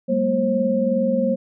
sine tone cluster, 194 / 212.9 / 235.5 / 534 Hz, G3 / G#3 / A#3 / C5, -18 / +43 / +18 / +35 cents, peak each -24 / -27 / -22 / -20 dBFS, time 0.08-1.36 s, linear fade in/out 20 ms, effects none

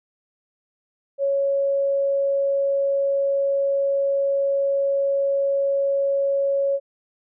sine tone, 554.4 Hz, C#5, in tune, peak -18 dBFS, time 1.18-6.8 s, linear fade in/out 50 ms, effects none

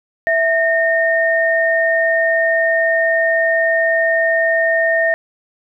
sine tone pair together, 657.7 / 1834 Hz, E5 / A#6, -4 / -29 cents, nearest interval octave + tritone, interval 1775 cents, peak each -15 dBFS, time 0.27-5.14 s, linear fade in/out 0 ms, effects none

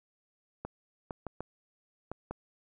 clicks, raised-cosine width 1 ms, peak -23 dBFS, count 6, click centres 0.65 / 1.108 / 1.267 / 1.406 / 2.116 / 2.31 s, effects none

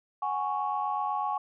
sine chord, F# suspended second, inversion none, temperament equal with one note detuned, 742.6 / 830.6 / 1108.7 Hz, F#5 / G#5 / C#6, +6 / 0 / 0 cents, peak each -34 / -30 / -31 dBFS, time 0.22-1.38 s, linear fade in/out 5 ms, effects tanh soft clip ceiling -18 dBFS

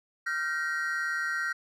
triangle tone cluster, 1389 / 1547 / 1887 Hz, F6 / G6 / A#6, -10 / -23 / +21 cents, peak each -31 dBFS, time 0.26-1.53 s, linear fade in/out 10 ms, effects none

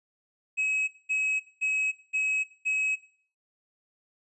triangle tone bursts, 2557 Hz, D#7, 47 cents sharp, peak -23 dBFS, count 5, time 0.57-2.96 s, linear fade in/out 20 ms, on 310 ms, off 210 ms, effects noise-tail reverb RT60 0.5 s tail -18 dB re dry + resampled to 24000 Hz

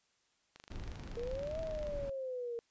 click train, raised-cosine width 0.2 ms, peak -34 dBFS, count 34, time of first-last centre 0.56-1.87 s, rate 25.2 Hz
brown noise, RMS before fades -44 dBFS, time 0.7-2.1 s, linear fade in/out 5 ms
sine exponential two-way sweep, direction up then down, 462.4 to 651 to 462.4 Hz, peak -37 dBFS, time 1.17-2.59 s, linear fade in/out 0 ms, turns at 1.6 s
effects white hiss -75 dBFS RMS until 2.7 s + resampled to 16000 Hz

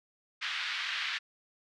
pink band-pass noise, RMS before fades -35 dBFS, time 0.41-1.19 s, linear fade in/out 20 ms, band 1500 to 4000 Hz, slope 24 dB/octave, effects none

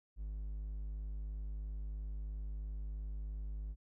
triangle tone, 51.5 Hz, G#1, 14 cents flat, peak -37 dBFS, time 0.16-3.76 s, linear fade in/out 50 ms, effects none

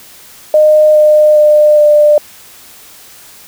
sine tone with pitch steps, 612 / 606.7 / 601.5 / 596.3 Hz, D#5 / D#5 / D5 / D5, -29 / -44 / +41 / +26 cents, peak -3 dBFS, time 0.54-2.18 s, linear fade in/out 2 ms, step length 410 ms, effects white hiss -37 dBFS RMS until 3.47 s

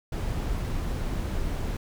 brown noise, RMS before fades -29 dBFS, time 0.12-1.77 s, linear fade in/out 5 ms, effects none

